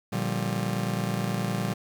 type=chord; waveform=40% pulse; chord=G minor seventh; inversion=first; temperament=just; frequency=117.6 / 147 / 176.4 / 196 Hz; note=Bb2 / D3 / F3 / G3; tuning=+16 / +2 / +18 / 0 cents; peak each=-31 / -33 / -32 / -30 dBFS; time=0.12-1.74 s; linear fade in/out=10 ms; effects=9-bit